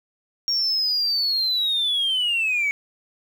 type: linear sweep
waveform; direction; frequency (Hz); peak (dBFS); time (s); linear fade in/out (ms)
sine; down; 5588 to 2217; -18; 0.48-2.71; 0
effects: tanh soft clip ceiling -16 dBFS + 8-bit